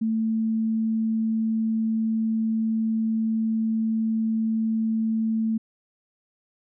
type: tone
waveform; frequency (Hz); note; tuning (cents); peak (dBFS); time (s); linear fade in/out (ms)
sine; 222.3; A3; +18; -21; 0.01-5.58; 10
effects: none